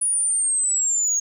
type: linear sweep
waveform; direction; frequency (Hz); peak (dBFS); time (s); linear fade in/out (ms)
sine; down; 9800 to 6560; -17; 0.01-1.2; 10
effects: tanh soft clip ceiling -15 dBFS